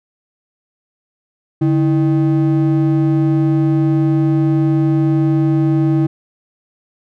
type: ring-modulated tone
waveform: triangle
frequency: 233.4 Hz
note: A#3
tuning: 2 cents sharp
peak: -6 dBFS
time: 1.61-6.07 s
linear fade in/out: 10 ms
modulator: 89.2 Hz
effects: none